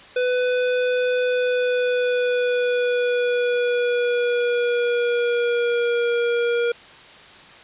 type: tone with pitch glide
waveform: square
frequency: 498.8 to 474.1 Hz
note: B4 to A#4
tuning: +17 to +29 cents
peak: -19 dBFS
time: 0.16-6.72 s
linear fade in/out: 5 ms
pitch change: -88 cents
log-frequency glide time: 1.22-6.12 s
effects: white hiss -44 dBFS RMS until 7.63 s + resampled to 8000 Hz